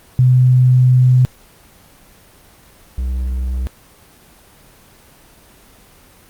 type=tone pair in turn; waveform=sine / triangle; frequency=126.8 / 63.4 Hz; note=B2 / B1; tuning=+46 / +46 cents; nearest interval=octave; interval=1200 cents; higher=first; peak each=-7 / -15 dBFS; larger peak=first; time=0.19-1.25 / 2.98-3.67 s; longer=first; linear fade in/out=0 ms; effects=pink hiss -46 dBFS RMS until 6.29 s + Opus 24 kbps